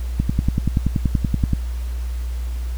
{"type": "click train", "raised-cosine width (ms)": 5, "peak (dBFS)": -5, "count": 15, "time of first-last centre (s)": [0.2, 1.533], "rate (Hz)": 10.5, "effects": ["added 60 Hz sine -22 dBFS peak until 2.77 s", "pink hiss -44 dBFS RMS until 2.77 s"]}